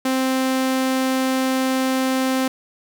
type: tone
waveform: sawtooth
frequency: 261.6 Hz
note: C4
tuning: in tune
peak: -14 dBFS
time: 0.05-2.48 s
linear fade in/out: 5 ms
effects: none